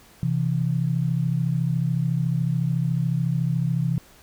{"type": "tone pair together", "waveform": "sine", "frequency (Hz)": [130.92, 164.81], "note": ["C3", "E3"], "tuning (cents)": [1, 0], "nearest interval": "major third", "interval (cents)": 399, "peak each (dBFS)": -23, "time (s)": [0.23, 3.98], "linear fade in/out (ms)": 0, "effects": ["pink hiss -52 dBFS RMS until 4.22 s"]}